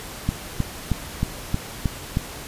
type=click train; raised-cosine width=5 ms; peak=-8 dBFS; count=7; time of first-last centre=0.29-2.171 s; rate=3.19 Hz; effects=pink hiss -36 dBFS RMS until 2.47 s + resampled to 32000 Hz